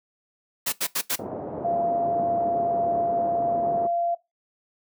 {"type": "noise bursts", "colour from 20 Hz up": "white", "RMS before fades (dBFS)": -25, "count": 4, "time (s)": [0.66, 1.16], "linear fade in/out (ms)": 10, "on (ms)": 65, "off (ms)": 80}
{"type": "low-pass noise", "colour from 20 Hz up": "white", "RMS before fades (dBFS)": -32, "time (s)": [1.19, 3.87], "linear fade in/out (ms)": 2, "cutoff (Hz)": 670, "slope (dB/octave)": 24}
{"type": "tone", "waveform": "sine", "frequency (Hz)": 688, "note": "F5", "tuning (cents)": -26, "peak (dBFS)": -22, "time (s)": [1.64, 4.15], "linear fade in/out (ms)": 10}
{"effects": ["noise-tail reverb RT60 0.2 s tail -19 dB re dry", "high-pass 150 Hz 12 dB/octave"]}